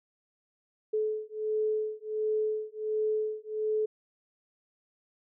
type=beating tone pair; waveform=sine; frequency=430.2 / 431.6 Hz; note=A4 / A4; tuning=-39 / -33 cents; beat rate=1.4 Hz; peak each=-31 dBFS; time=0.93-3.86 s; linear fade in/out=10 ms; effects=none